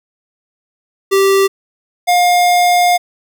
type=tone pair in turn; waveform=square; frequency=390.4 / 710.2 Hz; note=G4 / F5; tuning=-7 / +29 cents; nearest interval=minor seventh; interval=1036 cents; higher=second; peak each=-9 dBFS; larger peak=neither; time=1.11-1.48 / 2.07-2.98 s; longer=second; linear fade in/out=20 ms; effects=none